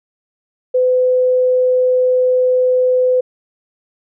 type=tone; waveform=sine; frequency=506 Hz; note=B4; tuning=42 cents sharp; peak=-10 dBFS; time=0.74-3.21 s; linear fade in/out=10 ms; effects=none